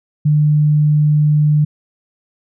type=tone; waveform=sine; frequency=150 Hz; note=D3; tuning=37 cents sharp; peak=-9 dBFS; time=0.25-1.65 s; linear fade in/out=10 ms; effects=none